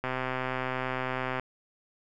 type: click train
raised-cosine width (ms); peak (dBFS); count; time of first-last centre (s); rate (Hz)
0.5; -16; 176; 0.04-1.397; 129
effects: none